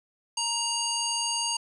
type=harmonic tone with a mistuned harmonic; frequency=932.3 Hz; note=A#5; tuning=in tune; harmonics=1 / 3 / 5 / 7 / 9 / 10; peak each=-33 / -33 / -31 / -32 / -38 / -37 dBFS; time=0.37-1.57 s; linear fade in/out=5 ms; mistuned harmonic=3; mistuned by=+19 cents; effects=10-bit